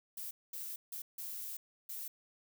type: noise bursts at uneven times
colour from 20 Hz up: violet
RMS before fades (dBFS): -43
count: 5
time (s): 0.17-0.31 / 0.53-0.76 / 0.92-1.02 / 1.18-1.57 / 1.89-2.08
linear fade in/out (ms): 5
effects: none